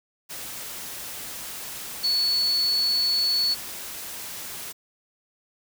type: tone in noise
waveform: sine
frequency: 4422 Hz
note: C#8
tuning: 5 cents flat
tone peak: -20 dBFS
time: 2.03-3.55 s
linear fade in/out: 20 ms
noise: white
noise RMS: -36 dBFS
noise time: 0.29-4.73 s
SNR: +13 dB
effects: none

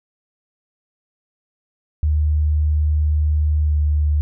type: tone with pitch glide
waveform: sine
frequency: 75.8 to 74.71 Hz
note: D#2 to D2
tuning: -45 to +30 cents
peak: -14 dBFS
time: 2.03-4.21 s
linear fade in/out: 0 ms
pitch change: -25 cents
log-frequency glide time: 3.62-3.72 s
effects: none

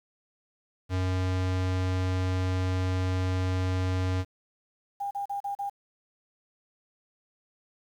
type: tone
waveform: square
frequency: 92.5 Hz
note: F#2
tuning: in tune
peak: -26 dBFS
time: 0.89-4.25 s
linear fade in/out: 50 ms
type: tone bursts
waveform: sine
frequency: 804 Hz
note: G5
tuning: 44 cents sharp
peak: -29 dBFS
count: 5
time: 5-5.698 s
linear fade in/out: 10 ms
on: 110 ms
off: 37 ms
effects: low-pass 6000 Hz 12 dB/octave + 9-bit

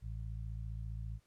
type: harmonic tone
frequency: 55 Hz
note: A1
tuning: in tune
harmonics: 1 / 2 / 3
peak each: -41 / -43 / -53 dBFS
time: 0.01-1.2 s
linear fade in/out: 50 ms
effects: pink hiss -75 dBFS RMS until 1.26 s + low-pass 12000 Hz 12 dB/octave

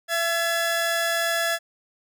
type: tone pair together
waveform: sawtooth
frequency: 671.5 / 1700 Hz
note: E5 / G#6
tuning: +32 / +40 cents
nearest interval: octave + major third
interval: 1608 cents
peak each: -21 dBFS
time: 0.08-1.59 s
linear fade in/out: 50 ms
effects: none

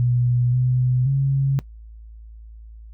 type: tone with pitch steps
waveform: sine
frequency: 122.4 / 126.1 / 136.8 Hz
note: B2 / B2 / C#3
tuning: -15 / +36 / -23 cents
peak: -16 dBFS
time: 0-1.59 s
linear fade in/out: 0 ms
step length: 530 ms
effects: noise-tail reverb RT60 0.1 s tail -19 dB re dry + added 55 Hz sine -38 dBFS peak until 2.93 s

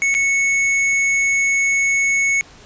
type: tone with dropouts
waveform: square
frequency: 2208 Hz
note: C#7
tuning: 7 cents flat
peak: -15 dBFS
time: 0.02-2.41 s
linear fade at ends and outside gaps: 0 ms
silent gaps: 0.142-0.149 s
effects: pink hiss -44 dBFS RMS until 2.65 s + resampled to 16000 Hz

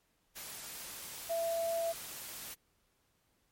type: tone in noise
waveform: sine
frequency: 668 Hz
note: E5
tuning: 23 cents sharp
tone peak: -31 dBFS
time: 1.29-1.93 s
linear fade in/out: 20 ms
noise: white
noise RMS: -45 dBFS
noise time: 0.35-2.55 s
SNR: +11 dB
effects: pink hiss -75 dBFS RMS until 3.51 s + MP3 64 kbps

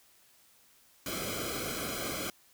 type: noise with comb filter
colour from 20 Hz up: pink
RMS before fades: -36 dBFS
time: 1.06-2.3 s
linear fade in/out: 2 ms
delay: 1.1 ms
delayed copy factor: -0.95
effects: white hiss -63 dBFS RMS until 2.53 s

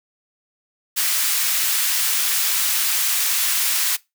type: high-pass noise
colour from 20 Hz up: white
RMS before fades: -20 dBFS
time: 0.96-3.97 s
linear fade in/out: 20 ms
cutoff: 1400 Hz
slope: 12 dB/octave
effects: noise-tail reverb RT60 0.2 s tail -21 dB re dry

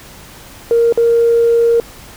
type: tone with dropouts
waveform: sine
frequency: 466.2 Hz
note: A#4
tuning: in tune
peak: -7 dBFS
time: 0.71-1.8 s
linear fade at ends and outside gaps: 1 ms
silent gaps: 0.925-0.975 s
effects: tanh soft clip ceiling -3 dBFS + pink hiss -37 dBFS RMS until 2.16 s

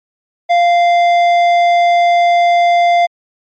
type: tone with tanh clipping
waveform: sine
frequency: 695 Hz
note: F5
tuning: 9 cents flat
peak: -9 dBFS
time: 0.49-3.07 s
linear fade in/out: 20 ms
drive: 11 dB
effects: MP3 64 kbps

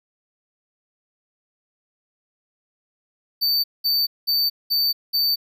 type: tone bursts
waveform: square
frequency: 4573 Hz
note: D8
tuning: 47 cents flat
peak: -18 dBFS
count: 5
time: 3.41-5.36 s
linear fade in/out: 20 ms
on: 230 ms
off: 200 ms
effects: none

